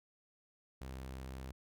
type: tone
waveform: sawtooth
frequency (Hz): 65.41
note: C2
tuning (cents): 0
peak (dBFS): -40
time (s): 0.81-1.52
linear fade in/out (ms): 5
effects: none